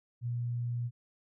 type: tone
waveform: sine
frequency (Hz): 120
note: B2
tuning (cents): -49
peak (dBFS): -31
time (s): 0.21-0.91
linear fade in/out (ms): 50
effects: none